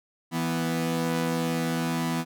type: tone pair together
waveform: sawtooth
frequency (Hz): 164.79 / 246.9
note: E3 / B3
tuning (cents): 0 / 0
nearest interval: perfect fifth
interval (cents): 700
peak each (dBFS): -24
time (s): 0.31-2.25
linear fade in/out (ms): 50
effects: none